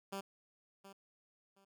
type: tone with echo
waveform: 10% pulse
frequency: 196 Hz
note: G3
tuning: in tune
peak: -32 dBFS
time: 0.12-0.21 s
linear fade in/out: 10 ms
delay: 720 ms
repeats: 2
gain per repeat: -13 dB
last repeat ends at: 1.65 s
effects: none